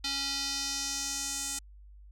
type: tone with band-pass filter sweep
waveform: square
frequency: 276.9 Hz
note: C#4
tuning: 2 cents flat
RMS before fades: -34 dBFS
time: 0.04-1.59 s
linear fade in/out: 5 ms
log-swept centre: 4300 to 7600 Hz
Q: 2.7
effects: added 50 Hz sine -49 dBFS peak until 2.11 s